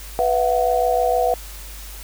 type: chord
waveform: sine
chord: B suspended fourth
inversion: none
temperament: equal with one note detuned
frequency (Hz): 493.9 / 673.5 / 740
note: B4 / E5 / F#5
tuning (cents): 0 / +37 / 0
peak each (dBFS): -20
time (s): 0.19-1.34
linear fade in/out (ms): 0
effects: added 50 Hz sine -35 dBFS peak until 2.03 s + white hiss -39 dBFS RMS until 2.03 s